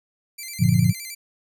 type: tone with vibrato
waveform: 10% pulse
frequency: 2200 Hz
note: C#7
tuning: 14 cents flat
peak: -24 dBFS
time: 0.38-1.15 s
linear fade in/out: 10 ms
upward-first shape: square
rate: 9.7 Hz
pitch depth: 100 cents each way
type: chord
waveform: sine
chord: G minor seventh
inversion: none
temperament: just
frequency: 98 / 117.6 / 147 / 176.4 Hz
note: G2 / Bb2 / D3 / F3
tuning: 0 / +16 / +2 / +18 cents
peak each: -23 / -19 / -21 / -19 dBFS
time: 0.59-0.93 s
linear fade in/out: 20 ms
effects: none